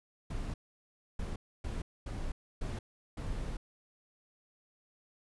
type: noise bursts at uneven times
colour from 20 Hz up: brown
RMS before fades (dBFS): -37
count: 6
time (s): 0.3-0.54 / 1.19-1.36 / 1.64-1.82 / 2.06-2.32 / 2.61-2.79 / 3.17-3.57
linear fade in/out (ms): 5
effects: resampled to 24000 Hz